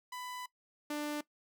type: tone pair in turn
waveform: sawtooth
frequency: 997 / 296.4 Hz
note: B5 / D4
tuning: +16 / +16 cents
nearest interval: octave + major sixth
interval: 2100 cents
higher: first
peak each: -38 / -31 dBFS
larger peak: second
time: 0.12-0.46 / 0.9-1.21 s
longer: first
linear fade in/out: 5 ms
effects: noise-tail reverb RT60 0.1 s tail -19 dB re dry